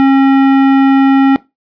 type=tone with hard clipping; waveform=triangle; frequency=271.1 Hz; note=C#4; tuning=38 cents flat; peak=-7 dBFS; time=0-1.36 s; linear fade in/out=0 ms; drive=18 dB; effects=noise-tail reverb RT60 0.2 s tail -19 dB re dry + resampled to 11025 Hz